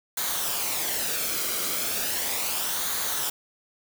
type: noise with flanger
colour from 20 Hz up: white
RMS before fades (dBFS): -28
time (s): 0.17-3.3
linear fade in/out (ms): 5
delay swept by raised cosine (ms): 0.37 to 1.13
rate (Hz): 0.36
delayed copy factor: -0.5
effects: none